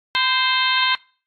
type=harmonic tone with a mistuned harmonic; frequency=523.3 Hz; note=C5; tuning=in tune; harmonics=2 / 3 / 4 / 5 / 6 / 7 / 8; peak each=-22 / -24 / -24 / -26 / -24 / -24 / -26 dBFS; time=0.15-0.95 s; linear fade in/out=0 ms; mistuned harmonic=2; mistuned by=-48 cents; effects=noise-tail reverb RT60 0.4 s tail -24 dB re dry + AAC 32 kbps